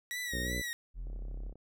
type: tone with vibrato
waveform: sawtooth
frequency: 1920 Hz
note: B6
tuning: 49 cents flat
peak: -32 dBFS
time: 0.11-0.73 s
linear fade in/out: 0 ms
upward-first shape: sine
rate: 2.7 Hz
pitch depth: 64 cents each way
type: harmonic tone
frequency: 61.5 Hz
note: B1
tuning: 7 cents flat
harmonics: 1 / 2 / 3 / 4 / 5 / 6 / 7 / 8 / 9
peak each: -37 / -43 / -43 / -44 / -45 / -49 / -47 / -49 / -47 dBFS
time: 0.32-0.62 s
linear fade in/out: 20 ms
type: tone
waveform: triangle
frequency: 42.71 Hz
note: F1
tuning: 38 cents flat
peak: -35 dBFS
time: 0.94-1.54 s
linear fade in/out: 50 ms
type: click train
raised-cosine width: 2 ms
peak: -40 dBFS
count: 17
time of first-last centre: 1.07-1.556 s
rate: 32.9 Hz
effects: none